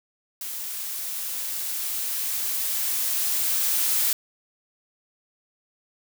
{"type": "noise with level ramp", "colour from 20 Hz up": "blue", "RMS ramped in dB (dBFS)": [-33, -22], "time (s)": [0.41, 4.13], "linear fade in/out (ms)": 2, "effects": []}